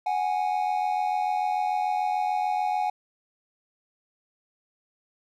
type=tone pair together; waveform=triangle; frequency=740 / 826.8 Hz; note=F#5 / G#5; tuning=0 / -8 cents; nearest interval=major second; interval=192 cents; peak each=-24 dBFS; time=0.06-2.9 s; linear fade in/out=5 ms; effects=tanh soft clip ceiling -14 dBFS